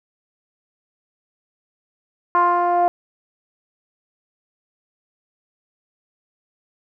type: tone with low-pass filter sweep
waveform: 10% pulse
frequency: 350.9 Hz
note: F4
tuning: 8 cents sharp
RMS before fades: -17 dBFS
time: 2.35-2.88 s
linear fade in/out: 0 ms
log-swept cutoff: 1100 to 720 Hz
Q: 4.7
effects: none